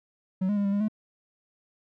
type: tone with pitch steps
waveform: triangle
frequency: 187.1 / 206.8 / 202.2 / 198.4 / 202.9 / 214.3 Hz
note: F#3 / G#3 / G#3 / G3 / G#3 / A3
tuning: +20 / -7 / -46 / +21 / -40 / -45 cents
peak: -21 dBFS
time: 0.41-0.884 s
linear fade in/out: 10 ms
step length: 79 ms
effects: none